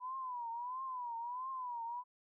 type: tone with vibrato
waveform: sine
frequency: 987.8 Hz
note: B5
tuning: in tune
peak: -39 dBFS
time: 0-2.04 s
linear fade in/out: 50 ms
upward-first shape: triangle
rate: 1.5 Hz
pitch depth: 140 cents each way
effects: none